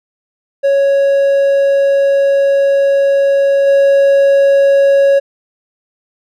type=tone with level steps; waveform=triangle; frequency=554.4 Hz; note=C#5; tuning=in tune; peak=-6 / -4 dBFS; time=0.63-5.2 s; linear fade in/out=20 ms; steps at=3.66 s; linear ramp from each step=20 ms; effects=none